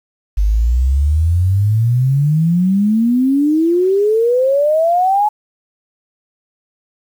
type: exponential sweep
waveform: sine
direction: up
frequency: 49 to 856 Hz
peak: -10 dBFS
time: 0.37-5.29 s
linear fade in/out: 10 ms
effects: 7-bit